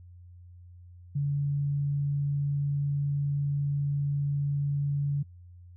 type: tone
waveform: sine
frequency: 142.5 Hz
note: C#3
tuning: 48 cents sharp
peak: -25 dBFS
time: 1.15-5.23 s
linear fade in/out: 10 ms
effects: noise-tail reverb RT60 0.1 s tail -25 dB re dry + added 88 Hz sine -47 dBFS peak until 5.76 s